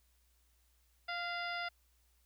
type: harmonic tone with a mistuned harmonic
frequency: 699 Hz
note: F5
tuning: 1 cent sharp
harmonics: 1 / 2 / 3 / 4 / 5 / 6 / 7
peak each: -42 / -41 / -43 / -49 / -49 / -57 / -48 dBFS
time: 1.08-1.69 s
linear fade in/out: 10 ms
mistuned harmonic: 3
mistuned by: -35 cents
effects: added 60 Hz sine -70 dBFS peak until 2.25 s + white hiss -75 dBFS RMS until 2.25 s